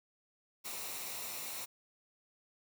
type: noise with comb filter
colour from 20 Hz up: white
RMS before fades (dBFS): -42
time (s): 0.64-1.66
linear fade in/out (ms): 20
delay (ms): 0.62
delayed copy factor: -0.5
effects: none